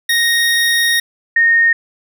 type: tone pair in turn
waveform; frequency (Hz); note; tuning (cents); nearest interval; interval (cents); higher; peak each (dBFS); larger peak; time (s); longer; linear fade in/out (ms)
25% pulse / sine; 1864.7 / 1846.5; A#6 / A#6; 0 / -17; unison; 17; first; -8; neither; 0.09-1 / 1.36-1.73; first; 5
effects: none

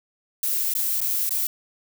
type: noise with dropouts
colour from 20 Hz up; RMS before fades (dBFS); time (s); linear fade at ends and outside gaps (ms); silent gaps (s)
violet; -24; 0.43-1.47; 2; 0.738-0.751 / 1.005-1.014 / 1.293-1.307
effects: none

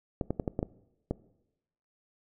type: clicks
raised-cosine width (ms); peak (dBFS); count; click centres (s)
2; -16; 7; 0.212 / 0.306 / 0.398 / 0.478 / 0.591 / 0.629 / 1.11
effects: noise-tail reverb RT60 0.9 s tail -20 dB re dry

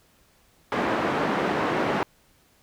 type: band-pass noise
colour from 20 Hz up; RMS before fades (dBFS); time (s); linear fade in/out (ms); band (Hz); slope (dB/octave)
pink; -25; 0.72-2.03; 0; 250 to 1600; 12
effects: pink hiss -61 dBFS RMS until 2.62 s

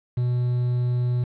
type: tone with quantisation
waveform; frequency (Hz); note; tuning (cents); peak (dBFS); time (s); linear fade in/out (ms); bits
triangle; 123.1; B2; -5; -18; 0.17-1.24; 5; 7
effects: low-pass 2000 Hz 12 dB/octave

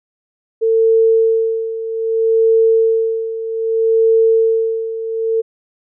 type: tone with tremolo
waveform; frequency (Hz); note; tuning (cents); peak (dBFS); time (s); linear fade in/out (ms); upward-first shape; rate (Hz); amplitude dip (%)
sine; 450; A4; +39; -8; 0.61-5.42; 20; sine; 0.63; 75
effects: none

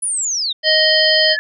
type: linear sweep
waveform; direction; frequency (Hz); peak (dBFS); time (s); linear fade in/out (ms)
sine; down; 10090 to 3548; -17; 0.02-0.53; 10
type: harmonic tone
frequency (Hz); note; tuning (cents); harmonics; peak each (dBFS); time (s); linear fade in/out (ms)
624; D#5; +5; 1 / 3 / 5 / 7 / 8; -17 / -17 / -17 / -17 / -17; 0.63-1.37; 50
type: tone with exponential growth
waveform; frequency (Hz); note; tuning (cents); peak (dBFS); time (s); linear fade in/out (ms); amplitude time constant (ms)
sine; 1722; A6; -38; -15; 1.2-1.39; 0; 40
effects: none

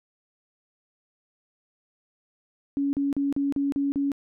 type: tone bursts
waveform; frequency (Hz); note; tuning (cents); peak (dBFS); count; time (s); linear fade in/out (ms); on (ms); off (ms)
sine; 280.3; C#4; +19; -22; 7; 2.77-4.118; 0; 160; 38
effects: none

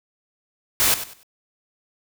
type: noise with echo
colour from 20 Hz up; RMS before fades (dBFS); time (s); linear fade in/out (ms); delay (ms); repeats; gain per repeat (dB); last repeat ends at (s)
white; -18; 0.8-0.94; 0; 97; 3; -12; 1.231
effects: none

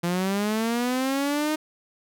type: linear sweep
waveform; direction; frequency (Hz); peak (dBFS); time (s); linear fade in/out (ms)
sawtooth; up; 170 to 311.1; -19; 0.03-1.56; 10
effects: none

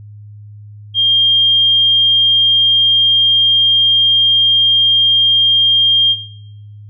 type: tone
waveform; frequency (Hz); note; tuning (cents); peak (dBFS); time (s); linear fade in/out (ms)
sine; 3210; G7; +40; -8; 0.94-6.16; 50
effects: noise-tail reverb RT60 0.9 s tail -17 dB re dry + added 104 Hz sine -32 dBFS peak until 6.89 s

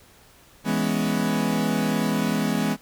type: chord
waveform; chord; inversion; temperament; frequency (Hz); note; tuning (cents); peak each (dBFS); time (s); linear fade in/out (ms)
40% pulse; C# minor seventh; first; equal; 164.81 / 207.7 / 246.9 / 277.2; E3 / G#3 / B3 / C#4; 0 / 0 / 0 / 0; -27 / -24 / -26 / -29; 0.64-2.77; 50
effects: pink hiss -53 dBFS RMS until 2.81 s

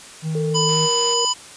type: tone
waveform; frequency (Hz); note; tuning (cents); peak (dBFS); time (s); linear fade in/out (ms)
triangle; 158.6; D#3; +33; -19; 0.22-0.89; 50
type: tone with pitch glide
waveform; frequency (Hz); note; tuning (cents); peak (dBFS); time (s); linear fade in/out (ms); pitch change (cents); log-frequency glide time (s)
sine; 449 to 471.1; A4 to A#4; +35 to +18; -22; 0.35-1.25; 2; +83; 0.67-0.77
type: harmonic tone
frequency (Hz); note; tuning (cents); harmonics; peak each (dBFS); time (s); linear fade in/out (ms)
995; B5; +13; 1 / 3 / 5 / 7; -23 / -23 / -23 / -23; 0.54-1.34; 20
type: click train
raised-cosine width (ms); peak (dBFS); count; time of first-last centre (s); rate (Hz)
0.2; -21; 84; 0.69-1.136; 186
effects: white hiss -40 dBFS RMS until 1.56 s + resampled to 22050 Hz

